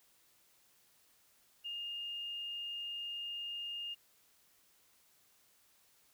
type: tone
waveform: sine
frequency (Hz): 2828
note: F7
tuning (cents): +21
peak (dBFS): -39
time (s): 1.64-3.95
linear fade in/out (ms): 20
effects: white hiss -69 dBFS RMS until 6.13 s